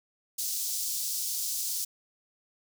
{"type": "high-pass noise", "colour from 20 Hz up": "pink", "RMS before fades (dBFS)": -32, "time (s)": [0.38, 1.85], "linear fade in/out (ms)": 10, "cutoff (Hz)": 4900, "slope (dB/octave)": 24, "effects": []}